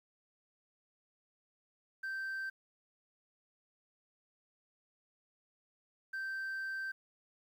sine tone bursts at uneven times, 1560 Hz, G6, 9 cents flat, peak -34 dBFS, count 2, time 2.03-2.5 / 6.13-6.92 s, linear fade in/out 10 ms, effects tanh soft clip ceiling -36 dBFS + 11-bit

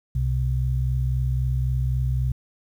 sine tone pair together, 63.8 / 127.6 Hz, C2 / C3, -43 / -43 cents, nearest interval octave, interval 1200 cents, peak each -23 dBFS, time 0.15-2.32 s, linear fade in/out 5 ms, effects 9-bit

